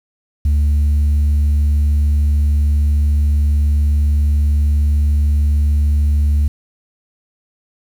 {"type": "tone", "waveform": "sine", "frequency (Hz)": 73.42, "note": "D2", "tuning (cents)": 0, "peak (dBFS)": -8, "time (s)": [0.45, 6.48], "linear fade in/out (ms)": 5, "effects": ["tanh soft clip ceiling -10 dBFS", "7-bit"]}